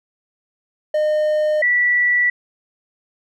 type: tone pair in turn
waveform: triangle / sine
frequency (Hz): 610 / 1956.3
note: D#5 / B6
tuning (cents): -34 / -17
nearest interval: octave + minor sixth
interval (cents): 2017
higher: second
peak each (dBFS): -13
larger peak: neither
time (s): 0.94-1.62 / 1.62-2.3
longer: neither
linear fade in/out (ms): 5
effects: none